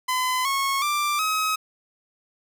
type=tone with pitch steps; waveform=sawtooth; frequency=1016 / 1095.2 / 1180.6 / 1272.7 Hz; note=B5 / C#6 / D6 / D#6; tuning=+49 / -21 / +9 / +39 cents; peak=-18 dBFS; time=0.08-1.56 s; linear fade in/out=10 ms; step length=370 ms; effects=none